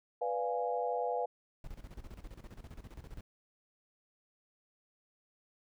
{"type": "chord", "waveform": "sine", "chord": "B diminished seventh", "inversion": "none", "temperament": "equal", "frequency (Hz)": [493.9, 587.3, 698.5, 830.6], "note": ["B4", "D5", "F5", "Ab5"], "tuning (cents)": [0, 0, 0, 0], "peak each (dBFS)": [-35, -41, -36, -38], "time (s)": [0.21, 1.26], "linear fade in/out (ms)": 10}
{"type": "noise with tremolo", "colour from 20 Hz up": "brown", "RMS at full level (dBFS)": -46, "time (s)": [1.64, 3.21], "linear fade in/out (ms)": 2, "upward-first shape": "square", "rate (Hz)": 15, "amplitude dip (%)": 75}
{"effects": []}